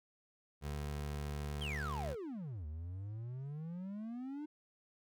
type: tone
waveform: 25% pulse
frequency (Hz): 73.1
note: D2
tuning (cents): -7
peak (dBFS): -35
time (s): 0.61-2.16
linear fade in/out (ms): 50
type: exponential two-way sweep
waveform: triangle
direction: down then up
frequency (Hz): 3332 to 74.1 to 307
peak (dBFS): -39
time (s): 1.61-4.46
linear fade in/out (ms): 10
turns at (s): 2.66
effects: none